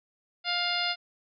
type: harmonic tone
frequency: 704 Hz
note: F5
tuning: 14 cents sharp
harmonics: 1 / 2 / 3 / 4 / 5 / 6 / 7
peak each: -34 / -34 / -34 / -34 / -34 / -34 / -34 dBFS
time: 0.44-0.96 s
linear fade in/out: 50 ms
effects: none